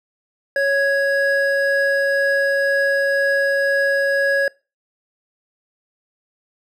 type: tone pair together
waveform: triangle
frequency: 555 / 1663 Hz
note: C#5 / G#6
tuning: +2 / +2 cents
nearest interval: octave + perfect fifth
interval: 1900 cents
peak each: -16 dBFS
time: 0.56-4.48 s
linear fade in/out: 2 ms
effects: noise-tail reverb RT60 0.3 s tail -24 dB re dry